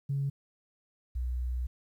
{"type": "tone pair in turn", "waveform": "sine", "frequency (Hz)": [139.1, 61.96], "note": ["C#3", "B1"], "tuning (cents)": [6, 6], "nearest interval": "octave + major second", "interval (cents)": 1400, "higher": "first", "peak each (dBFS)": [-27, -29], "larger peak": "first", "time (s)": [[0.09, 0.3], [1.15, 1.67]], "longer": "second", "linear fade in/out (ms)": 10, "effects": ["tanh soft clip ceiling -23 dBFS", "11-bit"]}